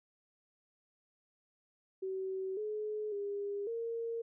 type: tone with pitch steps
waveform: sine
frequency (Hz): 380.2 / 425.5 / 404.5 / 461.1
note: F#4 / G#4 / G#4 / A#4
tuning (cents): +47 / +42 / -46 / -19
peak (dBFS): -35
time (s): 2.02-4.22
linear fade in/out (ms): 10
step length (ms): 550
effects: none